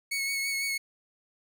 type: tone with vibrato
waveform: sawtooth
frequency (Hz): 2206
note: C#7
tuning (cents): -9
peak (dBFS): -25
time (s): 0.11-0.78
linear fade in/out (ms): 10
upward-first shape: sine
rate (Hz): 6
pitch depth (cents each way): 21
effects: none